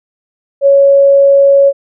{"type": "tone", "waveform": "sine", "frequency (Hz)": 556, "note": "C#5", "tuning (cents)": 5, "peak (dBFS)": -3, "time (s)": [0.61, 1.73], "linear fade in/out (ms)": 50, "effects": []}